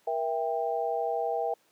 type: chord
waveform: sine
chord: E diminished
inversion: second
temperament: just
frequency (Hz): 474.7 / 659.3 / 791.1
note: Bb4 / E5 / G5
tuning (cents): +31 / 0 / +16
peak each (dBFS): -31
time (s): 0.07-1.54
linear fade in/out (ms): 5
effects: pink hiss -66 dBFS RMS until 1.71 s + high-pass 300 Hz 12 dB/octave